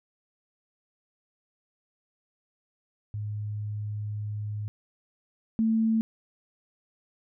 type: tone pair in turn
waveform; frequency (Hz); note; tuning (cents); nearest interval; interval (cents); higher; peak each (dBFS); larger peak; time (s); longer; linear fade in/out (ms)
sine; 105 / 223; G#2 / A3; +19 / +23; octave + minor second; 1304; second; -30 / -21; second; 3.14-4.68 / 5.59-6.01; first; 0
effects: none